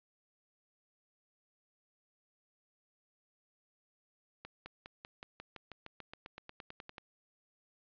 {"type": "accelerating click train", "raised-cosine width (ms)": 0.3, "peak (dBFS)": -30, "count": 19, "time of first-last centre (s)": [4.45, 6.982], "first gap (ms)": 210, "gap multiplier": 0.95, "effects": ["resampled to 11025 Hz", "12-bit"]}